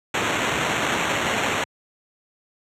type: noise with sample-and-hold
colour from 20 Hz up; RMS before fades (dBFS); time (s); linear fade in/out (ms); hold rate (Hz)
blue; -23; 0.14-1.64; 2; 4900
effects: high-pass 100 Hz 12 dB/octave + low-pass 8000 Hz 12 dB/octave